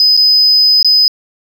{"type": "tone with dropouts", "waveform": "sine", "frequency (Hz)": 5020, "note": "D#8", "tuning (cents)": 15, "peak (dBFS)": -4, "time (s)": [0, 1.08], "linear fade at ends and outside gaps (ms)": 1, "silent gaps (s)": [[0.167, 0.174], [0.828, 0.846]], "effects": ["tanh soft clip ceiling -2 dBFS"]}